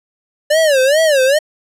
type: tone with vibrato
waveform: square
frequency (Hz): 579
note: D5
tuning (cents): -25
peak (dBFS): -10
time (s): 0.5-1.39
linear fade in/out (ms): 10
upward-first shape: sine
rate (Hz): 2.4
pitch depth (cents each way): 200
effects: low-pass 12000 Hz 12 dB/octave